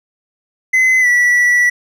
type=tone with pitch glide; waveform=triangle; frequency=2040 to 1952.4 Hz; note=C7 to B6; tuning=-44 to -20 cents; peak=-7 dBFS; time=0.73-1.7 s; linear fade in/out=10 ms; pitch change=-76 cents; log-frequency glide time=1-1.07 s; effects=none